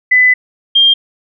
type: tone pair in turn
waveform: sine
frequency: 2004 / 3201 Hz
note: B6 / G7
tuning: +25 / +36 cents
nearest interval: minor sixth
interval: 811 cents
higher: second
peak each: -5 dBFS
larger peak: neither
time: 0.11-0.34 / 0.75-0.94 s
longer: first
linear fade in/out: 10 ms
effects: none